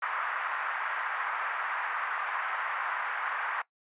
pink band-pass noise, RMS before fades -33 dBFS, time 0.02-3.62 s, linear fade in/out 5 ms, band 1000 to 1800 Hz, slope 24 dB/octave, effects noise-tail reverb RT60 0.1 s tail -19 dB re dry + resampled to 8000 Hz

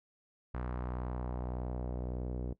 sawtooth tone with low-pass filter sweep, 61.74 Hz, B1, in tune, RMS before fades -38 dBFS, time 0.54-2.53 s, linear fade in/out 5 ms, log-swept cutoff 1400 to 440 Hz, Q 1.5, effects noise-tail reverb RT60 0.1 s tail -19 dB re dry

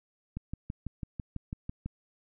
click train, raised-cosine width 5 ms, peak -23 dBFS, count 10, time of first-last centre 0.37-1.86 s, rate 6.04 Hz, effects none

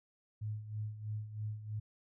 sine tone with tremolo, 106.9 Hz, A2, 49 cents flat, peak -35 dBFS, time 0.41-1.8 s, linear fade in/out 10 ms, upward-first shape sine, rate 3.1 Hz, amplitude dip 70%, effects none

